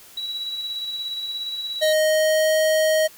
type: tone with tremolo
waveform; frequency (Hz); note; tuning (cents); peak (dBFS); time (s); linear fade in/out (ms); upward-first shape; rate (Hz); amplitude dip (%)
sine; 3907; B7; -19; -25; 0.17-1.93; 5; square; 17; 30
type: tone with pitch glide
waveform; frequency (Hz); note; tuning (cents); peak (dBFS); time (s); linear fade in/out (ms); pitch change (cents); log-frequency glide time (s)
square; 622.3 to 627.7; D#5 to D#5; 0 to +15; -17; 1.81-3.08; 20; +15; 1.95-2.56
effects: white hiss -47 dBFS RMS until 3.17 s